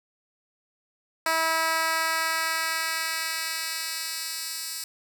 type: tone with high-pass filter sweep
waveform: 10% pulse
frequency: 324 Hz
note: E4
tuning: 30 cents flat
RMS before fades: -28 dBFS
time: 1.26-4.84 s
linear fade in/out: 2 ms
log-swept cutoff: 730 to 5600 Hz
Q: 0.78
effects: none